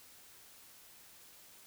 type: silence
effects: white hiss -58 dBFS RMS until 1.66 s